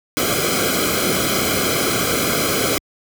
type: noise with comb filter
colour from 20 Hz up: pink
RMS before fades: -19 dBFS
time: 0.17-2.78 s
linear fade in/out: 0 ms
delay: 1.1 ms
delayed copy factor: -1
effects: high-pass 60 Hz 12 dB/octave